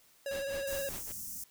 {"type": "tone with vibrato", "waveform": "square", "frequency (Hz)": 552, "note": "C#5", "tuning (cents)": -7, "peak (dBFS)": -35, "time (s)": [0.26, 0.89], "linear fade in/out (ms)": 2, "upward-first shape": "square", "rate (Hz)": 19, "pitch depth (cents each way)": 26}
{"type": "noise with tremolo", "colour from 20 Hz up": "pink", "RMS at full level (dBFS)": -43, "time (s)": [0.31, 1.12], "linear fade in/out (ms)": 2, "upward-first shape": "triangle", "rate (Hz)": 5.1, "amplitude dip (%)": 100}
{"type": "band-stop noise", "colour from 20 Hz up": "white", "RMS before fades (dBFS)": -42, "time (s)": [0.67, 1.44], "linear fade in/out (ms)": 5, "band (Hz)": [260, 5500], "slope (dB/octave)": 48}
{"effects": ["white hiss -64 dBFS RMS until 1.5 s"]}